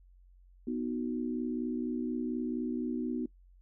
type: chord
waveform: sine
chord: B major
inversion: none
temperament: equal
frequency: 246.9 / 311.1 / 370 Hz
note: B3 / D#4 / F#4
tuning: 0 / 0 / 0 cents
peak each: -33 / -37 / -39 dBFS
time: 0.67-3.26 s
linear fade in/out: 5 ms
effects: noise-tail reverb RT60 0.1 s tail -21 dB re dry + added 45 Hz sine -56 dBFS peak until 3.61 s